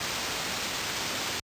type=noise with sample-and-hold; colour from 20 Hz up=blue; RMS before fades=-32 dBFS; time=0-1.4 s; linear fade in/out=5 ms; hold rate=11025 Hz; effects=high-pass 60 Hz 12 dB/octave + resampled to 32000 Hz